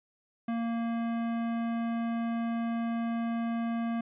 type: tone with tanh clipping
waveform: sine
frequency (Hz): 231.3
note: A#3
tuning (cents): -13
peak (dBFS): -31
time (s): 0.48-4.01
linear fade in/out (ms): 5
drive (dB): 18
effects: resampled to 8000 Hz